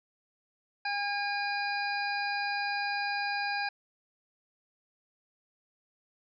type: harmonic tone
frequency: 812 Hz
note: G#5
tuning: 39 cents flat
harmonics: 1 / 2 / 3 / 5 / 6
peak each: -33 / -34 / -37 / -43 / -40 dBFS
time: 0.85-3.69 s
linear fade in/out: 5 ms
effects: none